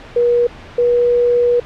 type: tone pair in turn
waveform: sine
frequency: 480 / 483.3 Hz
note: B4 / B4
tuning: -49 / -38 cents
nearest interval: unison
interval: 11 cents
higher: second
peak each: -10 dBFS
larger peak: neither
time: 0.16-0.47 / 0.78-1.6 s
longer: second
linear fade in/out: 5 ms
effects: pink hiss -36 dBFS RMS until 1.65 s + low-pass 3000 Hz 12 dB/octave